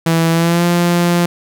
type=tone with pitch glide; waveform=sawtooth; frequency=164.81 to 173.5 Hz; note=E3 to F3; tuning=0 to -11 cents; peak=-7 dBFS; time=0.06-1.26 s; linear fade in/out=5 ms; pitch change=+89 cents; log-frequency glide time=0.31-0.65 s; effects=none